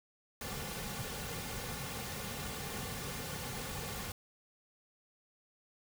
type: noise with comb filter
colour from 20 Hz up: pink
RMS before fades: -41 dBFS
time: 0.41-4.12 s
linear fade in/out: 2 ms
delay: 3.1 ms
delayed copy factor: -0.6
effects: none